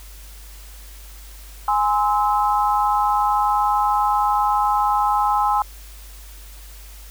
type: chord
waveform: sine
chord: Ab augmented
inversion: none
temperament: just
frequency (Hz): 830.6 / 1038.3 / 1297.8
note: Ab5 / C6 / E6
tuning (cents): 0 / -14 / -27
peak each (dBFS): -18 / -21 / -23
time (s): 1.68-5.62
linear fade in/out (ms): 2
effects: added 50 Hz sine -38 dBFS peak until 7.1 s + white hiss -45 dBFS RMS until 7.1 s